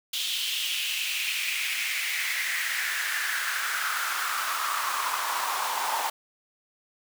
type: noise with high-pass filter sweep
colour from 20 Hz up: pink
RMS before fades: -29 dBFS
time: 0.13-6.1 s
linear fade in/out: 5 ms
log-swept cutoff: 3300 to 860 Hz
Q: 4.3
effects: none